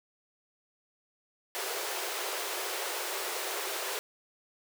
pink high-pass noise, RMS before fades -35 dBFS, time 1.55-3.99 s, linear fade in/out 0 ms, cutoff 350 Hz, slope 96 dB/octave, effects none

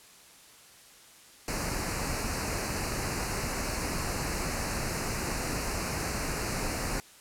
pink band-stop noise, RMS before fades -32 dBFS, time 1.48-7 s, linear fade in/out 0 ms, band 2800 to 4100 Hz, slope 96 dB/octave, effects white hiss -54 dBFS RMS until 7.2 s + low-pass 11000 Hz 12 dB/octave

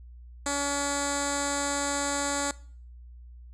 10% pulse tone with low-pass filter, 283.7 Hz, C#4, 40 cents sharp, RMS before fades -29 dBFS, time 0.46-2.51 s, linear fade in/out 2 ms, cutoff 8000 Hz, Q 8, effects noise-tail reverb RT60 0.5 s tail -21 dB re dry + added 60 Hz sine -44 dBFS peak until 3.53 s

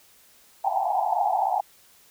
pink band-pass noise, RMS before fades -24 dBFS, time 0.64-1.61 s, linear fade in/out 5 ms, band 700 to 890 Hz, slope 96 dB/octave, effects white hiss -56 dBFS RMS until 2.1 s

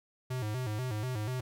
square tone with vibrato, 116.54 Hz, A#2, in tune, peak -33 dBFS, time 0.3-1.41 s, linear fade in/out 10 ms, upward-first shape square, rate 4.1 Hz, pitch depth 160 cents each way, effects none

